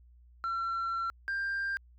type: tone pair in turn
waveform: sine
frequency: 1356 / 1589.5 Hz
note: E6 / G6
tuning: +49 / +24 cents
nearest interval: minor third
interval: 275 cents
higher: second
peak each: -28 dBFS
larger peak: neither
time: 0.44-1.1 / 1.28-1.77 s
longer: first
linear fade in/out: 0 ms
effects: tanh soft clip ceiling -29 dBFS + added 60 Hz sine -55 dBFS peak until 1.98 s